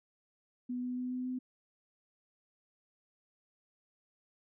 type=tone with pitch steps; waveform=sine; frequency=247.7 / 249.3 / 250.9 / 252.5 / 254.1 Hz; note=B3 / B3 / B3 / B3 / B3; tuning=+5 / +16 / +28 / +39 / +49 cents; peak=-34 dBFS; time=0.69-1.39 s; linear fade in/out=10 ms; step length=140 ms; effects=none